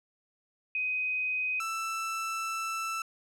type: tone pair in turn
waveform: sine / 30% pulse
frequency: 2509 / 1326.4 Hz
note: D#7 / E6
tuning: +14 / +10 cents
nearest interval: major seventh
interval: 1104 cents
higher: first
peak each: -28 / -29 dBFS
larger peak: first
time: 0.75-1.6 / 1.6-3.02 s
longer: second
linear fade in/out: 2 ms
effects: low-pass 12000 Hz 12 dB/octave